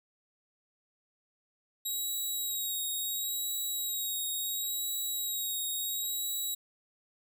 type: tone with vibrato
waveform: 5% pulse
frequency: 3819 Hz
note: A#7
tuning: 41 cents sharp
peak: -25 dBFS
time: 1.85-6.55 s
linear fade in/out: 10 ms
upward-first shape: sine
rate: 0.72 Hz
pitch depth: 29 cents each way
effects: none